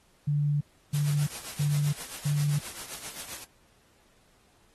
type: tone bursts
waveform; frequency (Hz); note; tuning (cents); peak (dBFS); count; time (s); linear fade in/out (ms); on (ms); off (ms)
sine; 146.2; D3; -7; -23; 4; 0.27-2.59; 10; 340; 320
type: noise with tremolo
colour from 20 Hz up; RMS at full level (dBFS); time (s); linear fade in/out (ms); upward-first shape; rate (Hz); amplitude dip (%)
white; -37; 0.93-3.45; 20; triangle; 7.6; 70
effects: pink hiss -64 dBFS RMS until 4.74 s + AAC 32 kbps